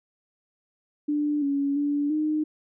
sine tone with pitch steps, 295.4 / 280.7 / 289 / 306.4 Hz, D4 / C#4 / D4 / D#4, +10 / +22 / -28 / -27 cents, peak -22 dBFS, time 1.08-2.44 s, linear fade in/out 10 ms, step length 340 ms, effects none

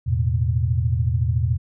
sine chord, E suspended fourth, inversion none, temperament just, 82.41 / 109.88 / 123.61 Hz, E2 / A2 / B2, 0 / -2 / +2 cents, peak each -22 dBFS, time 0.06-1.58 s, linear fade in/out 20 ms, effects none

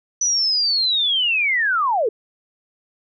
sine linear sweep, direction down, 5990 to 398.1 Hz, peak -16 dBFS, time 0.21-2.09 s, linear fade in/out 5 ms, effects none

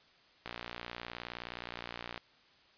click train, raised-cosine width 0.3 ms, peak -24 dBFS, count 103, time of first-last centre 0.46-2.177 s, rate 59.4 Hz, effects white hiss -64 dBFS RMS until 2.77 s + resampled to 11025 Hz

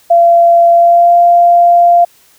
sine tone with pitch glide, 684 to 693.9 Hz, F5 to F5, -36 to -11 cents, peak -3 dBFS, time 0.1-2.05 s, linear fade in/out 10 ms, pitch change +25 cents, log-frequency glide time 0.73-1.14 s, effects white hiss -47 dBFS RMS until 2.38 s

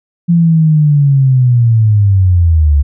sine linear sweep, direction down, 172.9 to 69.3 Hz, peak -5 dBFS, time 0.28-2.83 s, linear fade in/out 20 ms, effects none

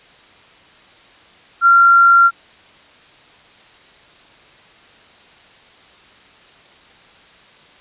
sine tone, 1378 Hz, F6, 24 cents flat, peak -6 dBFS, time 1.61-2.31 s, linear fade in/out 50 ms, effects white hiss -46 dBFS RMS until 7.8 s + resampled to 8000 Hz

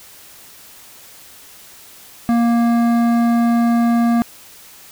triangle tone with hard clipping, 234.5 Hz, A#3, 11 cents sharp, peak -14 dBFS, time 2.29-4.22 s, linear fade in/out 0 ms, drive 16 dB, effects white hiss -42 dBFS RMS until 4.91 s

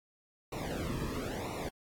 brown noise with flanger, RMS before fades -37 dBFS, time 0.52-1.69 s, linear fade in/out 5 ms, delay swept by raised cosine 0.61 to 1.39 ms, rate 1 Hz, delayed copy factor -1, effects AAC 64 kbps

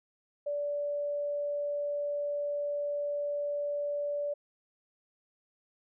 sine tone, 580 Hz, D5, 22 cents flat, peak -30 dBFS, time 0.46-4.34 s, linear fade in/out 10 ms, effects none

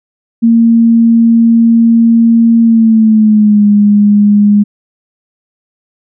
sine tone with pitch glide, 230 to 206.1 Hz, A#3 to G#3, -23 to -13 cents, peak -3 dBFS, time 0.42-4.64 s, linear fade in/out 20 ms, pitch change -190 cents, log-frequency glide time 2.62-3.65 s, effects none

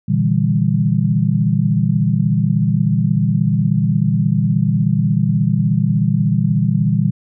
sine chord, E half-diminished seventh, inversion second, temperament just, 118.67 / 148.33 / 164.81 / 197.78 Hz, Bb2 / D3 / E3 / G3, +31 / +18 / 0 / +16 cents, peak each -18 dBFS, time 0.08-7.11 s, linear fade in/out 10 ms, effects none

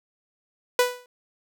sawtooth tone with exponential decay, 493.9 Hz, B4, in tune, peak -10 dBFS, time 0.79-1.06 s, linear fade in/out 2 ms, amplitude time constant 57 ms, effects none

